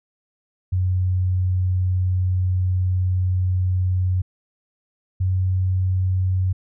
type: tone pair in turn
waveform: sine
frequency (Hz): 91.9 / 92.97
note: F#2 / F#2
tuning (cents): -11 / +9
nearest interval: unison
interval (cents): 20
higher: second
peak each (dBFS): -17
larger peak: neither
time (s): 0.72-4.22 / 5.2-6.53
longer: first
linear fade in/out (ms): 10
effects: none